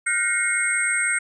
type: tone cluster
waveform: sine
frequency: 1420 / 1526 / 1871 / 2160 / 8430 Hz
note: F6 / G6 / A#6 / C#7 / C9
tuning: +28 / -47 / +6 / -45 / +12 cents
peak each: -27 / -29 / -29 / -23 / -25 dBFS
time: 0.06-1.19 s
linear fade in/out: 10 ms
effects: none